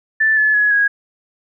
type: tone with pitch steps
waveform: sine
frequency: 1760 / 1722.8 / 1686.4 / 1650.7 Hz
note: A6 / A6 / G#6 / G#6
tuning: 0 / -37 / +26 / -11 cents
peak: -11 dBFS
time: 0.2-0.88 s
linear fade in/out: 10 ms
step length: 170 ms
effects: none